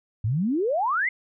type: exponential sweep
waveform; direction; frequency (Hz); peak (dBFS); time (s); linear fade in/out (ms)
sine; up; 98.4 to 2154; -21; 0.24-1.09; 5
effects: none